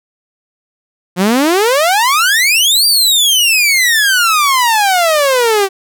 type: exponential two-way sweep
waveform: sawtooth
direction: up then down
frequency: 172.2 to 4769 to 378.1 Hz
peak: -5 dBFS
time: 1.16-5.69 s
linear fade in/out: 50 ms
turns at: 2.86 s
effects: none